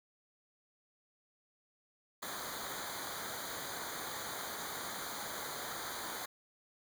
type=noise with comb filter; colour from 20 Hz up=pink; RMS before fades=-42 dBFS; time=2.22-6.26 s; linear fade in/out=10 ms; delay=0.37 ms; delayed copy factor=-1; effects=none